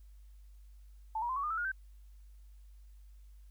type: tone with pitch steps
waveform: sine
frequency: 880 / 954.1 / 1034.5 / 1121.6 / 1216.1 / 1318.5 / 1429.6 / 1550 Hz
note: A5 / A#5 / C6 / C#6 / D#6 / E6 / F6 / G6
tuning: 0 / +40 / -20 / +20 / -40 / 0 / +40 / -20 cents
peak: -32 dBFS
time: 1.15-1.718 s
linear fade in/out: 5 ms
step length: 71 ms
effects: added 50 Hz sine -52 dBFS peak until 3.5 s + white hiss -75 dBFS RMS until 3.5 s